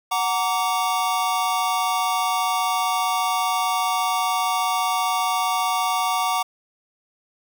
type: chord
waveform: square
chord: Gb augmented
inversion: none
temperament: just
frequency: 740 / 925 / 1156.2 Hz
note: Gb5 / Bb5 / D6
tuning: 0 / -14 / -27 cents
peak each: -25 / -26 / -25 dBFS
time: 0.11-6.43 s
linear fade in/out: 10 ms
effects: none